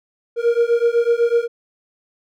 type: beating tone pair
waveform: triangle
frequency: 466.2 / 474.2 Hz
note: A#4 / A#4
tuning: 0 / +30 cents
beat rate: 8 Hz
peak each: -15 dBFS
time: 0.36-1.48 s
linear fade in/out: 50 ms
effects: none